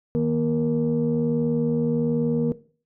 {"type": "tone cluster", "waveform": "sine", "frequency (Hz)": [155.5, 236.8, 469.9], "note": ["D#3", "A#3", "A#4"], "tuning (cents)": [-1, 27, 14], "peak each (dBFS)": [-24, -22, -23], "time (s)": [0.15, 2.52], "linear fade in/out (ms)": 0, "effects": ["noise-tail reverb RT60 0.4 s tail -17 dB re dry", "tanh soft clip ceiling -13 dBFS"]}